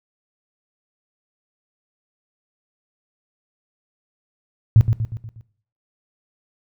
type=tone with echo; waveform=sine; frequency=111.1 Hz; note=A2; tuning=17 cents sharp; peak=-7 dBFS; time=4.76-4.81 s; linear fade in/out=0 ms; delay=120 ms; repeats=5; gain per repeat=-6 dB; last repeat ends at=5.41 s; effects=noise-tail reverb RT60 0.5 s tail -17 dB re dry